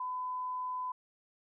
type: tone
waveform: sine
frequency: 1007 Hz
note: B5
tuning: 33 cents sharp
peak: -34 dBFS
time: 0-0.92 s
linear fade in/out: 5 ms
effects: none